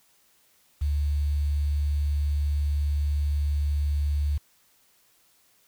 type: tone with quantisation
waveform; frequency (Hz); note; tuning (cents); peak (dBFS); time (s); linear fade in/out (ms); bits
sine; 72.8; D2; -15; -22; 0.81-4.38; 10; 8
effects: white hiss -63 dBFS RMS until 5.67 s